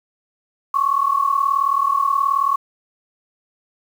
sine tone pair together, 1090.3 / 1129 Hz, C#6 / C#6, -29 / +31 cents, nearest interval minor second, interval 60 cents, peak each -18 dBFS, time 0.74-2.56 s, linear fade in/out 5 ms, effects 7-bit

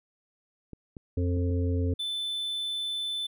clicks, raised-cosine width 3 ms, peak -28 dBFS, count 4, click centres 0.733 / 0.968 / 1.371 / 1.505 s
harmonic tone, 88.2 Hz, F2, 18 cents sharp, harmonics 1 / 3 / 5 / 6, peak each -25 / -32 / -35 / -42 dBFS, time 1.17-1.94 s, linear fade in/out 5 ms
triangle tone, 3520 Hz, A7, in tune, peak -28 dBFS, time 1.99-3.27 s, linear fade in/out 10 ms
effects none

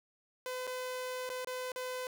sawtooth tone with dropouts, 507 Hz, B4, 45 cents sharp, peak -33 dBFS, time 0.46-2.07 s, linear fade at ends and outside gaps 1 ms, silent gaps 0.67-0.675 / 1.292-1.3 / 1.447-1.472 / 1.719-1.76 s, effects none

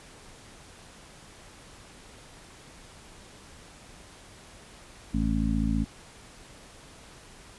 harmonic tone, 55 Hz, A1, in tune, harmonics 1 / 2 / 3 / 4 / 5, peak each -28 / -34 / -32 / -28 / -31 dBFS, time 5.13-5.85 s, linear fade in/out 20 ms, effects pink hiss -50 dBFS RMS until 7.58 s + resampled to 24000 Hz

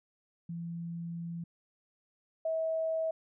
sine tone pair in turn, 169.1 / 645.1 Hz, E3 / E5, +44 / -38 cents, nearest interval octave + major seventh, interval 2318 cents, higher second, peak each -36 / -29 dBFS, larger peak second, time 0.49-1.44 / 2.45-3.11 s, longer first, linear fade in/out 5 ms, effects none

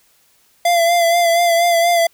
square tone with vibrato, 684 Hz, F5, 36 cents flat, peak -12 dBFS, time 0.65-2.07 s, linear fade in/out 5 ms, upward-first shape sine, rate 4.2 Hz, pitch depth 37 cents each way, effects white hiss -56 dBFS RMS until 2.13 s

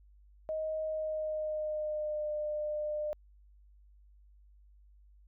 sine tone with pitch glide, 627 to 602.2 Hz, D#5 to D5, +13 to +43 cents, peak -32 dBFS, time 0.49-3.13 s, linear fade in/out 0 ms, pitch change -70 cents, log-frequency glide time 0.83-2.3 s, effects added 50 Hz sine -57 dBFS peak until 5.27 s

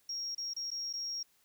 sine tone with dropouts, 5588 Hz, F8, in tune, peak -34 dBFS, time 0.09-1.23 s, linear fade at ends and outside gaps 5 ms, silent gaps 0.349-0.379 / 0.536-0.564 / 0.705-0.714 / 0.929-0.936 s, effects tanh soft clip ceiling -32 dBFS + white hiss -70 dBFS RMS until 1.44 s

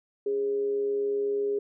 sine tone with amplitude modulation, 409.5 Hz, G#4, 24 cents flat, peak -23 dBFS, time 0.26-1.59 s, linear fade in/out 5 ms, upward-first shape sine, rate 128 Hz, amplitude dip 35%, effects none

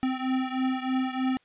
square beating tone pair, 258.6 / 261.8 Hz, C4 / C4, -20 / +1 cents, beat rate 3.2 Hz, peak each -28 / -31 dBFS, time 0.03-1.37 s, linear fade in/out 0 ms, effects white hiss -65 dBFS RMS until 1.44 s + resampled to 8000 Hz

